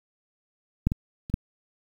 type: clicks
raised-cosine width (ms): 5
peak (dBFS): -8 / -14 / -25 / -9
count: 4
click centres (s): 0.87 / 0.919 / 1.299 / 1.341
effects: 8-bit